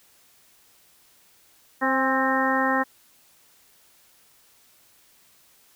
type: harmonic tone with a mistuned harmonic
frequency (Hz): 263.5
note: C4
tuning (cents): +12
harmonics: 1 / 2 / 3 / 4 / 5 / 6 / 7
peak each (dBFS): -26 / -28 / -27 / -27 / -30 / -31 / -26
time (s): 1.81-2.84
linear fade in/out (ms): 20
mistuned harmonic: 3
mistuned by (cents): +27
effects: white hiss -58 dBFS RMS until 5.75 s